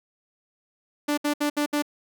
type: tone bursts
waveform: sawtooth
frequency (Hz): 293.7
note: D4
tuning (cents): 0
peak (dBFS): -18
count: 5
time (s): 1.08-1.824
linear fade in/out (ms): 10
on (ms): 96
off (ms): 66
effects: none